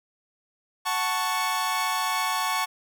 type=chord; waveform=sawtooth; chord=F# minor; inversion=none; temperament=equal; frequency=740 / 880 / 1108.7 Hz; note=F#5 / A5 / C#6; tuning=0 / 0 / 0 cents; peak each=-28 / -25 / -23 dBFS; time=0.85-2.66 s; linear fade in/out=20 ms; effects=none